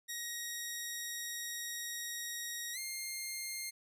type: tone with pitch glide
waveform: 10% pulse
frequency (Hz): 1888 to 2119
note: A#6 to C7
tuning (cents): +22 to +21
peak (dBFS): -30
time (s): 0.08-3.71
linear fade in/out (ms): 20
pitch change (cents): +199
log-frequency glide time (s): 2.73-2.78
effects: none